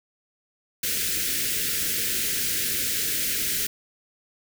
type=band-stop noise; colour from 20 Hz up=white; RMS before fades=-26 dBFS; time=0.83-3.67 s; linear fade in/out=5 ms; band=500 to 1500 Hz; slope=48 dB/octave; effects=none